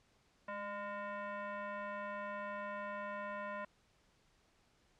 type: tone with frequency modulation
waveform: sine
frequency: 207.7 Hz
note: G#3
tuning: in tune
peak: -40 dBFS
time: 0.48-3.65 s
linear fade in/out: 5 ms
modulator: 814 Hz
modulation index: 1.9
effects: pink hiss -72 dBFS RMS until 4.99 s + low-pass 7000 Hz 12 dB/octave